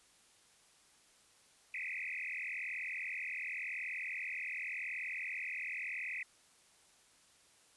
sine tone with frequency modulation, 2254 Hz, C#7, 28 cents sharp, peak -38 dBFS, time 1.74-6.23 s, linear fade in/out 2 ms, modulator 40.9 Hz, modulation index 7.5, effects white hiss -66 dBFS RMS until 7.76 s + resampled to 24000 Hz

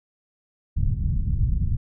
pink low-pass noise, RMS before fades -22 dBFS, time 0.76-1.77 s, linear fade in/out 20 ms, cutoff 150 Hz, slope 24 dB/octave, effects none

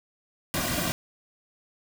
pink noise with comb filter, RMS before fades -28 dBFS, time 0.54-0.92 s, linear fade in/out 0 ms, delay 2.3 ms, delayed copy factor -0.7, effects none

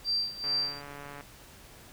sine tone with tremolo, 4699 Hz, D8, in tune, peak -25 dBFS, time 0.04-0.82 s, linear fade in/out 50 ms, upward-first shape sine, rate 2.4 Hz, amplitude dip 85%
click train, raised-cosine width 0.5 ms, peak -29 dBFS, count 111, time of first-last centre 0.44-1.209 s, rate 143 Hz
effects pink hiss -52 dBFS RMS until 1.92 s

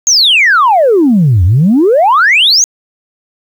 sine exponential two-way sweep, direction down then up, 6720 to 83.1 to 6720 Hz, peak -3 dBFS, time 0.07-2.64 s, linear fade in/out 0 ms, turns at 1.44 s, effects tanh soft clip ceiling -1 dBFS + 7-bit

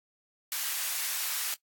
white high-pass noise, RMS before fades -32 dBFS, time 0.52-1.54 s, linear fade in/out 0 ms, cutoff 1100 Hz, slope 12 dB/octave, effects noise-tail reverb RT60 0.1 s tail -19 dB re dry + AAC 64 kbps

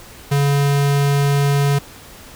square tone, 141.6 Hz, C#3, 37 cents sharp, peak -14 dBFS, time 0.31-1.79 s, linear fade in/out 10 ms, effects pink hiss -40 dBFS RMS until 2.35 s

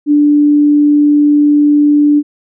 sine tone, 293.7 Hz, D4, in tune, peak -5 dBFS, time 0.06-2.23 s, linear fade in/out 50 ms, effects none

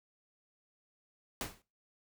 pink noise with exponential decay, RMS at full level -34 dBFS, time 1.41-1.62 s, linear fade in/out 1 ms, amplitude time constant 45 ms, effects noise-tail reverb RT60 0.3 s tail -20 dB re dry

